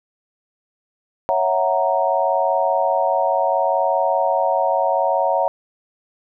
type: chord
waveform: sine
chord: F# dominant seventh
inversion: second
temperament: equal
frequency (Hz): 554.4 / 659.3 / 740 / 932.3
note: C#5 / E5 / F#5 / A#5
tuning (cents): 0 / 0 / 0 / 0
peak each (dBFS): -21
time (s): 1.29-5.48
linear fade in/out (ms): 0
effects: none